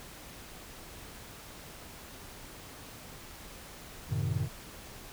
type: chord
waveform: triangle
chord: F# diminished seventh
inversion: none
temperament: equal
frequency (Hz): 92.5 / 110 / 130.81 / 155.56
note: F#2 / A2 / C3 / Eb3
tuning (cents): 0 / 0 / 0 / 0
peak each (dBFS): -33 / -32 / -32 / -33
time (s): 4.08-4.49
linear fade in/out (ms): 50
effects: pink hiss -48 dBFS RMS until 5.12 s